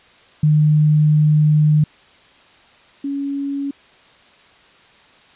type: tone pair in turn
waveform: sine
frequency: 151.8 / 279.7 Hz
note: D#3 / C#4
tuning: -42 / +16 cents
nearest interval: major seventh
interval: 1058 cents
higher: second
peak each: -10 / -20 dBFS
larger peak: first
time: 0.43-1.84 / 3.04-3.71 s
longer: first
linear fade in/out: 5 ms
effects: white hiss -49 dBFS RMS until 5.35 s + resampled to 8000 Hz